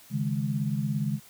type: chord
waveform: sine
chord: C# suspended second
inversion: none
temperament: just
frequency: 138.59 / 155.92 / 207.9 Hz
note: C#3 / D#3 / G#3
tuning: 0 / +4 / +2 cents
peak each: -29 / -31 / -30 dBFS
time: 0.1-1.2 s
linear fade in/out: 50 ms
effects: white hiss -53 dBFS RMS until 1.29 s